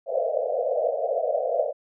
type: band-pass noise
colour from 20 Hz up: pink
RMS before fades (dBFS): -25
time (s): 0.06-1.73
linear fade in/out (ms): 50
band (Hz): 480 to 700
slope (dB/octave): 96
effects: none